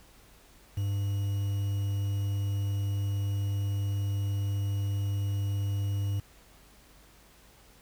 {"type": "tone with quantisation", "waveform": "triangle", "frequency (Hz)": 100, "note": "G2", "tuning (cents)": 35, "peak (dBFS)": -25, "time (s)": [0.77, 6.2], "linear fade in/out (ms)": 5, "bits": 8, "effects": ["added 50 Hz sine -60 dBFS peak until 7.81 s", "pink hiss -58 dBFS RMS until 7.81 s"]}